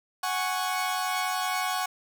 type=chord; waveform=sawtooth; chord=F# suspended second; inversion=none; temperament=equal; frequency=740 / 830.6 / 1108.7 Hz; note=F#5 / G#5 / C#6; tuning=0 / 0 / 0 cents; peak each=-26 / -30 / -27 dBFS; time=0.23-1.86 s; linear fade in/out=5 ms; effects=none